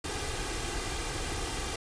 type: noise with comb filter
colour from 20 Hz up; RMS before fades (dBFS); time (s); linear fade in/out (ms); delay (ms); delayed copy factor
pink; -34; 0.04-1.76; 5; 2.5; +0.6
effects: resampled to 22050 Hz